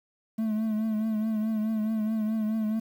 triangle tone with vibrato, 217.9 Hz, A3, 17 cents flat, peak -23 dBFS, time 0.38-2.8 s, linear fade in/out 10 ms, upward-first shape triangle, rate 4.7 Hz, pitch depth 50 cents each way, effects 9-bit

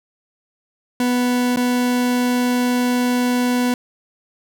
40% pulse tone with dropouts, 246.9 Hz, B3, in tune, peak -15 dBFS, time 1-3.74 s, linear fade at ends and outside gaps 2 ms, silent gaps 1.561-1.571 s, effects none

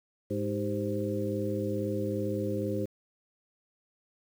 harmonic tone with a mistuned harmonic, 103.83 Hz, G#2, in tune, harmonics 1 / 2 / 3 / 4 / 5, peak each -35 / -35 / -35 / -35 / -35 dBFS, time 0.3-2.86 s, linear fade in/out 10 ms, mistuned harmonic 4, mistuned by -92 cents, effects 9-bit

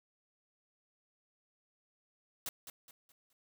white noise with echo, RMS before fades -39 dBFS, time 2.46-2.49 s, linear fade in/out 2 ms, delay 210 ms, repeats 4, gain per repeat -9 dB, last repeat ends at 3.33 s, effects none

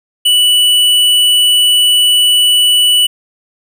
triangle tone with tanh clipping, 2960 Hz, F#7, in tune, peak -8 dBFS, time 0.25-3.07 s, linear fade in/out 10 ms, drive 17 dB, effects none

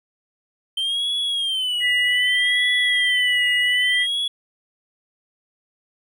triangle tone with vibrato, 3112 Hz, G7, 13 cents flat, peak -19 dBFS, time 0.77-4.28 s, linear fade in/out 5 ms, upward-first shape sine, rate 0.64 Hz, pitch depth 140 cents each way
sine tone, 1975.5 Hz, B6, in tune, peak -18 dBFS, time 1.8-4.07 s, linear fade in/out 50 ms
effects none

